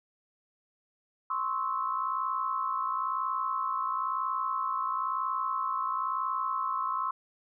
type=tone cluster; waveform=sine; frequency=1046 / 1107 / 1302 Hz; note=C6 / C#6 / E6; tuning=-1 / -3 / -22 cents; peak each=-31 / -35 / -33 dBFS; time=1.3-7.11 s; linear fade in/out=5 ms; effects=none